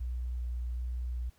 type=tone with vibrato; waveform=sine; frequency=60.8 Hz; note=B1; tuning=26 cents flat; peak=-32 dBFS; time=0-1.3 s; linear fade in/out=10 ms; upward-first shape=square; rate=1.3 Hz; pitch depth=10 cents each way; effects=pink hiss -67 dBFS RMS until 1.38 s